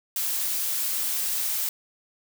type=noise; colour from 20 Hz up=blue; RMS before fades=-27 dBFS; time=0.16-1.69 s; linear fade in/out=2 ms; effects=none